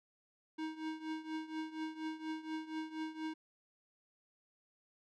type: tone with tremolo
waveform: square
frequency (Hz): 315.4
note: D#4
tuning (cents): +24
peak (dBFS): -37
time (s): 0.58-3.34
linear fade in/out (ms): 10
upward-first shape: triangle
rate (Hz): 4.2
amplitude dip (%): 85
effects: low-pass 4000 Hz 12 dB/octave